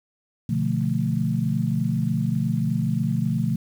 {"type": "chord", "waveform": "sine", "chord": "B half-diminished seventh", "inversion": "none", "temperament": "equal", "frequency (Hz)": [123.47, 146.83, 174.61, 220], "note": ["B2", "D3", "F3", "A3"], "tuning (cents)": [0, 0, 0, 0], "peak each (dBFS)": -26, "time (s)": [0.49, 3.56], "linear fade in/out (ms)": 5, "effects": ["8-bit"]}